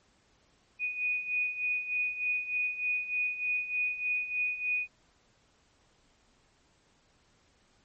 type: beating tone pair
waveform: sine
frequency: 2475 / 2478.3 Hz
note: D#7 / D#7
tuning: -10 / -7 cents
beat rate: 3.3 Hz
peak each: -35 / -30 dBFS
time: 0.79-4.88 s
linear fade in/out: 50 ms
effects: pink hiss -67 dBFS RMS until 7.84 s + MP3 32 kbps